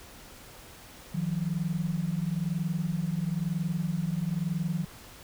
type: tone pair together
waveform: sine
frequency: 157.9 / 178.92 Hz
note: D#3 / F3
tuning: +26 / +42 cents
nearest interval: major second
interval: 216 cents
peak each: -30 / -30 dBFS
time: 1.14-4.85 s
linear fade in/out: 10 ms
effects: pink hiss -49 dBFS RMS until 5.23 s